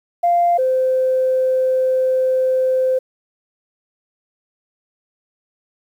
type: tone pair in turn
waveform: sine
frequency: 695 / 517.5 Hz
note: F5 / C5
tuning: -9 / -19 cents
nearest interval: perfect fourth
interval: 510 cents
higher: first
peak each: -11 / -13 dBFS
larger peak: first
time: 0.23-0.58 / 0.58-2.99 s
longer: second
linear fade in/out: 10 ms
effects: tanh soft clip ceiling -7 dBFS + 8-bit